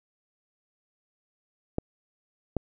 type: clicks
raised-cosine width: 2 ms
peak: -13 dBFS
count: 2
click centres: 1.784 / 2.567 s
effects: none